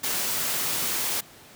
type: noise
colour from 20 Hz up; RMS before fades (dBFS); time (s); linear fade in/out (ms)
white; -27; 0.03-1.21; 10
effects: pink hiss -49 dBFS RMS until 1.55 s + high-pass 100 Hz 12 dB/octave